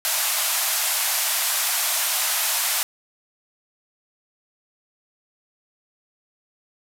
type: band-pass noise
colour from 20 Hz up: white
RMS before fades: -23 dBFS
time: 0.05-2.83 s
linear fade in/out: 0 ms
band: 600 to 15000 Hz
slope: 96 dB/octave
effects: none